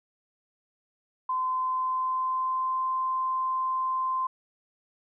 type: tone with pitch glide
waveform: sine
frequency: 1028 to 1039.9 Hz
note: C6 to C6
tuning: -31 to -11 cents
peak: -25 dBFS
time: 1.29-4.27 s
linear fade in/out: 5 ms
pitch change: +20 cents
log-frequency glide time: 1.53-2.85 s
effects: none